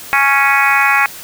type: harmonic tone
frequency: 277.2 Hz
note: C#4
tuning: in tune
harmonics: 3 / 4 / 5 / 6 / 7 / 8 / 9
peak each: -17 / -17 / -17 / -17 / -17 / -17 / -17 dBFS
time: 0.13-1.06 s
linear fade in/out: 0 ms
effects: white hiss -32 dBFS RMS until 1.23 s